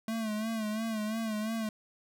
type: tone with vibrato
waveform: square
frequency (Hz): 219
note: A3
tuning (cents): -8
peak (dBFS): -32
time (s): 0.08-1.69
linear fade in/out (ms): 2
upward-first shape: sine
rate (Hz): 2.9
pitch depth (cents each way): 62
effects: none